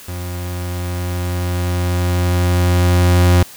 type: tone with level ramp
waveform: 40% pulse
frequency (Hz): 88.8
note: F2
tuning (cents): +29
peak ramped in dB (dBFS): -23 to -7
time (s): 0.08-3.43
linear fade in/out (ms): 5
effects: white hiss -38 dBFS RMS until 3.56 s